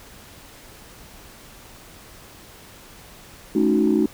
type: chord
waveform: sine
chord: D# half-diminished seventh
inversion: second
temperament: equal with one note detuned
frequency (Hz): 215.8 / 277.2 / 311.1 / 370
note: A3 / C#4 / D#4 / F#4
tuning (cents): -33 / 0 / 0 / 0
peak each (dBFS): -20 / -23 / -19 / -21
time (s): 3.55-4.06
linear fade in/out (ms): 5
effects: tanh soft clip ceiling -8 dBFS + pink hiss -45 dBFS RMS until 4.13 s